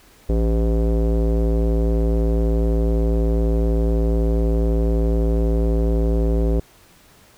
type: tone with low-pass filter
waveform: square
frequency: 56 Hz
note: A1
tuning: 31 cents sharp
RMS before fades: -18 dBFS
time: 0.29-6.6 s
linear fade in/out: 5 ms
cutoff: 460 Hz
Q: 2.7
effects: pink hiss -51 dBFS RMS until 7.37 s